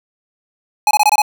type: tone bursts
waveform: square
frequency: 842 Hz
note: G#5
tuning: 24 cents sharp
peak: -9 dBFS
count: 6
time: 0.87-1.219 s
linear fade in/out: 2 ms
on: 39 ms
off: 23 ms
effects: 8-bit